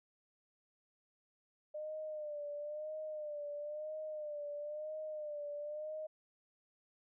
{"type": "tone with vibrato", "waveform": "sine", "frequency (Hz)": 602, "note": "D5", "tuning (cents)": 43, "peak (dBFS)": -40, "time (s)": [1.74, 6.07], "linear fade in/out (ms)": 10, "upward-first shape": "sine", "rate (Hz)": 1, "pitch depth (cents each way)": 56, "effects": []}